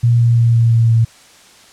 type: tone with pitch steps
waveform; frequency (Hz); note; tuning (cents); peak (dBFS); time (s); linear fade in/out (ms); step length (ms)
sine; 118.6 / 117.71 / 116.83 / 115.96 / 115.09 / 114.23; A#2 / A#2 / A#2 / A#2 / A#2 / A#2; +30 / +17 / +4 / -9 / -22 / -35; -8; 0.03-1.05; 10; 170
effects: white hiss -44 dBFS RMS until 1.72 s + low-pass 8000 Hz 12 dB/octave